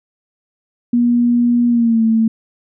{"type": "tone with pitch glide", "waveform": "sine", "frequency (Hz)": [240, 223.9], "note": ["B3", "A3"], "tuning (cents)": [-49, 30], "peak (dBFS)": -10, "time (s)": [0.93, 2.28], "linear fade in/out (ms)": 5, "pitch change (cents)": -121, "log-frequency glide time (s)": [1.68, 2.02], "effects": []}